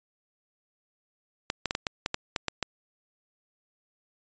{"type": "clicks", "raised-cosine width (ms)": 0.2, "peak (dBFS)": -10, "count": 10, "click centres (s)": [1.501, 1.657, 1.709, 1.751, 1.868, 2.061, 2.144, 2.362, 2.483, 2.627], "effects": ["resampled to 16000 Hz"]}